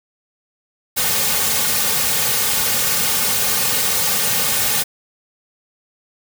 white noise with comb filter, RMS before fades -18 dBFS, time 0.96-4.84 s, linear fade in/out 20 ms, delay 3 ms, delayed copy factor -0.9, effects none

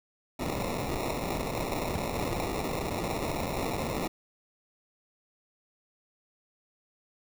blue noise with sample-and-hold, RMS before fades -32 dBFS, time 0.39-4.08 s, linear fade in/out 10 ms, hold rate 1575 Hz, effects none

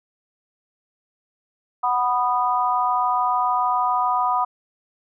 sine chord, B major, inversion second, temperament just, 740.8 / 987.8 / 1234.7 Hz, F#5 / B5 / D#6, +2 / 0 / -14 cents, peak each -23 / -21 / -23 dBFS, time 1.83-4.45 s, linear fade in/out 10 ms, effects none

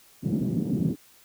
white band-pass noise, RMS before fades -26 dBFS, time 0.22-0.96 s, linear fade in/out 50 ms, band 140 to 250 Hz, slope 24 dB/octave, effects white hiss -56 dBFS RMS until 1.24 s

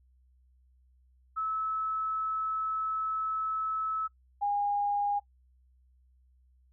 sine tone pair in turn, 1300 / 815.6 Hz, E6 / G#5, -24 / -32 cents, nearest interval minor sixth, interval 808 cents, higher first, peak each -29 / -26 dBFS, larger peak second, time 1.36-4.08 / 4.41-5.2 s, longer first, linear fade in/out 20 ms, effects noise-tail reverb RT60 0.1 s tail -20 dB re dry + added 63 Hz sine -61 dBFS peak until 6.72 s

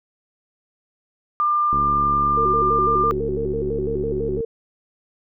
sine tone, 1196 Hz, D6, 31 cents sharp, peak -16 dBFS, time 1.4-3.11 s, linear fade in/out 0 ms
click train, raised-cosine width 3 ms, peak -17 dBFS, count 191, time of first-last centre 1.73-4.406 s, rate 71 Hz
sine tone with vibrato, 413 Hz, G#4, 10 cents flat, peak -22 dBFS, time 2.37-4.45 s, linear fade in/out 5 ms, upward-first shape square, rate 6 Hz, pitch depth 170 cents each way
effects none

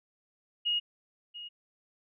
sine tone with echo, 2873 Hz, F7, 48 cents sharp, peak -26 dBFS, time 0.65-0.8 s, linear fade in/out 20 ms, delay 690 ms, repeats 1, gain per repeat -14 dB, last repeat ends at 1.49 s, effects none

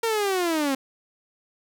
sawtooth linear sweep, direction down, 464.1 to 261.9 Hz, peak -18 dBFS, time 0.03-0.75 s, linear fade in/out 5 ms, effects none

